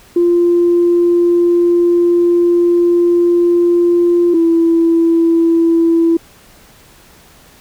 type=tone pair in turn; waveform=sine; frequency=347 / 332.7 Hz; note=F4 / E4; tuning=-11 / +16 cents; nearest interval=minor second; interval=73 cents; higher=first; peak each=-7 dBFS; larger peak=neither; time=0.16-4.34 / 4.34-6.17 s; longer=first; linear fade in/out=5 ms; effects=tanh soft clip ceiling -3 dBFS + pink hiss -44 dBFS RMS until 7.6 s